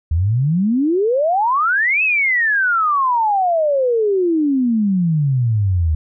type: exponential two-way sweep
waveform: sine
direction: up then down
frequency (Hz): 75.8 to 2637 to 75.8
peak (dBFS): -13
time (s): 0.11-5.95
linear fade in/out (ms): 5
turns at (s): 2.03
effects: none